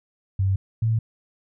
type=tone pair in turn; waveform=sine; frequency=96.3 / 112.16 Hz; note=G2 / A2; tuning=-30 / +34 cents; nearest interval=minor third; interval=264 cents; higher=second; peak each=-18 / -18 dBFS; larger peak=neither; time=0.39-0.56 / 0.82-0.99 s; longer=neither; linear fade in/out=5 ms; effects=none